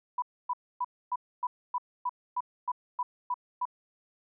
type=tone bursts; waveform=sine; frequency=987.8 Hz; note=B5; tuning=in tune; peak=-27 dBFS; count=12; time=0.18-3.654 s; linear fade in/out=5 ms; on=42 ms; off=270 ms; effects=none